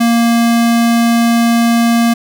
square tone, 233.1 Hz, A#3, in tune, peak -9 dBFS, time 0-2.14 s, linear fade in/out 10 ms, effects none

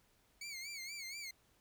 20% pulse tone with vibrato, 2223 Hz, C#7, 4 cents sharp, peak -39 dBFS, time 0.41-1.31 s, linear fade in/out 5 ms, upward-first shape sine, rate 4.2 Hz, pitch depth 110 cents each way, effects pink hiss -72 dBFS RMS until 1.6 s

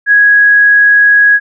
sine tone, 1661.2 Hz, G#6, in tune, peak -3 dBFS, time 0.06-1.4 s, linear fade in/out 50 ms, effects none

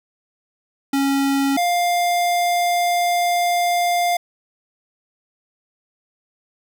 square tone pair in turn, 275.7 / 701.6 Hz, C#4 / F5, -9 / +8 cents, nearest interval octave + major third, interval 1617 cents, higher second, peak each -17 dBFS, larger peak neither, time 0.93-1.57 / 1.57-4.17 s, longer second, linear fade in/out 5 ms, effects none

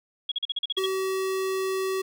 sine tone bursts, 3321 Hz, G#7, 1 cent flat, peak -24 dBFS, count 9, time 0.29-0.861 s, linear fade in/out 5 ms, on 27 ms, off 41 ms
square tone, 380.8 Hz, F#4, 50 cents sharp, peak -26 dBFS, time 0.77-2.02 s, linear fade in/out 10 ms
effects none

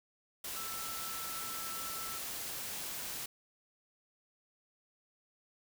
sine tone in noise, 1327 Hz, E6, 11 cents sharp, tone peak -45 dBFS, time 0.56-2.18 s, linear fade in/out 5 ms, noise white, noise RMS -41 dBFS, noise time 0.44-3.26 s, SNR -7 dB, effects none

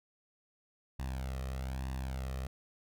sawtooth tone with flanger, 65.41 Hz, C2, in tune, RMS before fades -38 dBFS, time 0.99-2.47 s, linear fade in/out 5 ms, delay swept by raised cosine 1.1 to 1.61 ms, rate 1.1 Hz, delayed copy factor +0.7, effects none

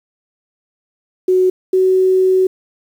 sine tone pair in turn, 370 / 374.5 Hz, F#4 / F#4, 0 / +21 cents, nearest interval unison, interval 21 cents, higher second, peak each -9 dBFS, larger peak neither, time 1.28-1.5 / 1.73-2.47 s, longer second, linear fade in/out 5 ms, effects 7-bit

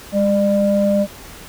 sine tone pair together, 202.8 / 599 Hz, G#3 / D5, -41 / +34 cents, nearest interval octave + perfect fifth, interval 1875 cents, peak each -15 dBFS, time 0.12-1.07 s, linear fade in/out 50 ms, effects tanh soft clip ceiling -5 dBFS + pink hiss -38 dBFS RMS until 1.48 s

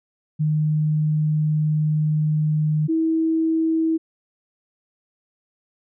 sine tone pair in turn, 153.2 / 322.9 Hz, D#3 / E4, -27 / -36 cents, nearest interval octave + minor second, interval 1291 cents, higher second, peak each -17 dBFS, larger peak neither, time 0.39-2.88 / 2.88-3.98 s, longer first, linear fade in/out 20 ms, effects none

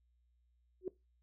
sine tone with exponential growth, 370 Hz, F#4, in tune, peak -31 dBFS, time 0.81-0.88 s, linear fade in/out 2 ms, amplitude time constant 15 ms, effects noise-tail reverb RT60 0.2 s tail -19 dB re dry + added 60 Hz sine -70 dBFS peak until 1.22 s

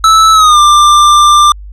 square tone with pitch glide, 1310 to 1187.5 Hz, E6 to D6, -11 to +19 cents, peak -3 dBFS, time 0.04-1.52 s, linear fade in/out 2 ms, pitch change -170 cents, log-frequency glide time 0.33-0.59 s, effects added 50 Hz sine -25 dBFS peak until 1.72 s + low-pass 8000 Hz 12 dB/octave

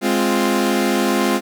sawtooth chord, F minor, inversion first, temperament equal, 207.7 / 261.6 / 349.2 Hz, Ab3 / C4 / F4, 0 / 0 / 0 cents, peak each -16 dBFS, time 0.01-1.41 s, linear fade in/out 50 ms, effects none

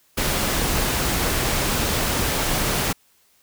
pink noise, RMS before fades -22 dBFS, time 0.17-2.93 s, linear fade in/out 10 ms, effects white hiss -60 dBFS RMS until 3.42 s

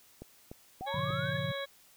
click train, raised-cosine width 2 ms, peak -30 dBFS, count 4, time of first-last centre 0.22-1.105 s, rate 3.39 Hz
sine linear sweep, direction up, 720 to 1732 Hz, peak -37 dBFS, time 0.81-1.38 s, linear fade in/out 10 ms
harmonic tone, 554.4 Hz, C#5, in tune, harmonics 1 / 2 / 3 / 4 / 6 / 7, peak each -37 / -44 / -42 / -45 / -45 / -44 dBFS, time 0.86-1.66 s, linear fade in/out 20 ms
sine chord, G# diminished seventh, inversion none, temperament equal with one note detuned, 103.83 / 123.47 / 143.31 / 174.61 Hz, G#2 / B2 / D3 / F3, 0 / 0 / -42 / 0 cents, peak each -41 / -39 / -37 / -39 dBFS, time 0.94-1.52 s, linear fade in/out 5 ms
effects white hiss -61 dBFS RMS until 1.96 s

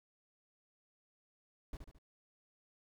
brown noise with echo, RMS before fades -43 dBFS, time 1.73-1.77 s, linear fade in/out 2 ms, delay 72 ms, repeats 3, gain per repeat -6 dB, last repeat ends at 1.986 s, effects none

